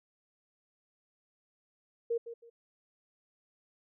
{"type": "tone with echo", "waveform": "sine", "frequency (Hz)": 466.2, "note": "A#4", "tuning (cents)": 0, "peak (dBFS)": -28, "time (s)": [2.1, 2.18], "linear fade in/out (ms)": 10, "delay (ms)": 160, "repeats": 2, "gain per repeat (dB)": -12, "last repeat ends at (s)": 2.5, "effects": []}